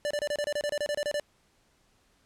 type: tone bursts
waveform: square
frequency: 587.3 Hz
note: D5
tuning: in tune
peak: -28 dBFS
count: 14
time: 0.05-1.198 s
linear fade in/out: 0 ms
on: 56 ms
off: 28 ms
effects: pink hiss -67 dBFS RMS until 2.25 s + low-pass 10000 Hz 12 dB/octave